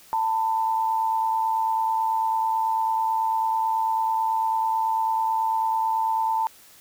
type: tone pair together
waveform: sine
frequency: 890.9 / 1000 Hz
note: A5 / B5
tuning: +21 / +21 cents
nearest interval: major second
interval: 200 cents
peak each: -21 / -30 dBFS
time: 0.13-6.47 s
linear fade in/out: 0 ms
effects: white hiss -51 dBFS RMS until 6.8 s